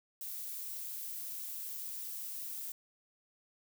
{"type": "noise", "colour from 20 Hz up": "violet", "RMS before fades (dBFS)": -42, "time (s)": [0.21, 2.72], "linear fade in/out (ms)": 2, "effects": []}